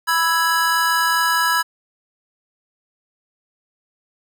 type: chord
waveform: square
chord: E major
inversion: second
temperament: equal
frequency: 987.8 / 1318.5 / 1661.2 Hz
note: B5 / E6 / G#6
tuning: 0 / 0 / 0 cents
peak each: -21 / -22 / -20 dBFS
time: 0.07-1.63 s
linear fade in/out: 20 ms
effects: none